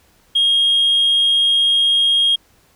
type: tone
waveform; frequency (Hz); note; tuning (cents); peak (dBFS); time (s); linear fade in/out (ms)
sine; 3252; G#7; -37; -10; 0.35-2.36; 10
effects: tanh soft clip ceiling -9 dBFS + pink hiss -55 dBFS RMS until 2.75 s